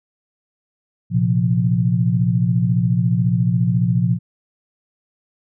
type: chord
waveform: sine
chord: Bb suspended second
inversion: none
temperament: equal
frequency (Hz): 116.54 / 130.81 / 174.61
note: Bb2 / C3 / F3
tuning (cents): 0 / 0 / 0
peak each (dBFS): -18 / -20 / -18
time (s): 1.1-4.19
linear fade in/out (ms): 50
effects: none